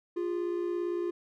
triangle tone pair together, 349.2 / 407 Hz, F4 / G#4, 0 / -35 cents, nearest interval minor third, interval 265 cents, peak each -28 / -35 dBFS, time 0.16-1.11 s, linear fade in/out 10 ms, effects none

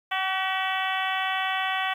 harmonic tone with a mistuned harmonic, 378.9 Hz, F#4, 41 cents sharp, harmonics 2 / 3 / 4 / 5 / 6 / 7 / 8 / 9, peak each -29 / -32 / -33 / -31 / -36 / -35 / -35 / -37 dBFS, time 0.11-1.94 s, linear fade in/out 10 ms, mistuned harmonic 5, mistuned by +21 cents, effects 9-bit

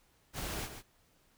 pink noise with echo, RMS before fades -39 dBFS, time 0.33-0.69 s, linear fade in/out 50 ms, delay 140 ms, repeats 1, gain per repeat -8 dB, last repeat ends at 0.83 s, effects pink hiss -69 dBFS RMS until 1.37 s

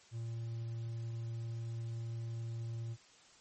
triangle tone, 115.2 Hz, A#2, 20 cents flat, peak -36 dBFS, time 0.11-2.97 s, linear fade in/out 50 ms, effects white hiss -62 dBFS RMS until 3.4 s + MP3 32 kbps

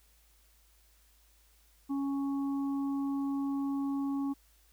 harmonic tone, 277.2 Hz, C#4, in tune, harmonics 1 / 3 / 4, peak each -30 / -46 / -47 dBFS, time 1.89-4.34 s, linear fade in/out 20 ms, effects added 53 Hz sine -64 dBFS peak until 4.72 s + white hiss -67 dBFS RMS until 4.72 s

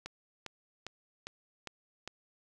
click train, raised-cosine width 0.2 ms, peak -23 dBFS, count 6, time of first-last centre 0.06-2.076 s, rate 2.48 Hz, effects 10-bit

